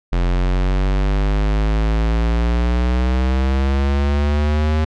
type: exponential sweep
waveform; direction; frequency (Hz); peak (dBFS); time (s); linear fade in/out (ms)
square; up; 43.43 to 78.4; -15; 0.12-4.85; 10
effects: low-pass 4000 Hz 12 dB/octave